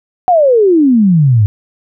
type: exponential sweep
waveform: sine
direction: down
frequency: 753 to 98.8 Hz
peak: -5 dBFS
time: 0.28-1.46 s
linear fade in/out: 0 ms
effects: none